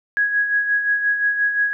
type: tone with tremolo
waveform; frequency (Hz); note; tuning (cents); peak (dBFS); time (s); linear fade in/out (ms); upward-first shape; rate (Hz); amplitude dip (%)
sine; 1661.2; G#6; 0; -14; 0.17-1.73; 0; sine; 5.7; 55
effects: none